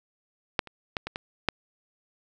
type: clicks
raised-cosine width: 0.3 ms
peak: -6 / -27 / -12 / -17 / -16 / -6 dBFS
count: 6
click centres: 0.592 / 0.673 / 0.968 / 1.07 / 1.159 / 1.487 s
effects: none